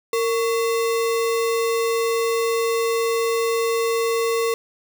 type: tone with sample-and-hold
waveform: sine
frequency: 459.5 Hz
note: A#4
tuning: 25 cents flat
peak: -18 dBFS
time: 0.13-4.54 s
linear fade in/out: 2 ms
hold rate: 1575 Hz
effects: none